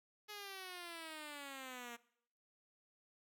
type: exponential sweep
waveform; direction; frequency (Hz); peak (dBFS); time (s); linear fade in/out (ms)
5% pulse; down; 423.7 to 233.1; -36; 0.28-1.97; 20
effects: noise-tail reverb RT60 0.7 s tail -21 dB re dry